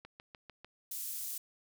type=click train; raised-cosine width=0.3 ms; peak=-33 dBFS; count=5; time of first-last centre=0.05-0.646 s; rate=6.71 Hz
type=high-pass noise; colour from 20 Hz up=pink; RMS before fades=-40 dBFS; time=0.91-1.38 s; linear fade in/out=5 ms; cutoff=10000 Hz; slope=12 dB/octave
effects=none